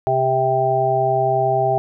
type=harmonic tone with a mistuned harmonic; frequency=130.81 Hz; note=C3; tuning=in tune; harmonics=1 / 3 / 5 / 6; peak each=-24 / -22 / -19 / -19 dBFS; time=0.07-1.78 s; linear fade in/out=0 ms; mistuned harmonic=3; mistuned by=+19 cents; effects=none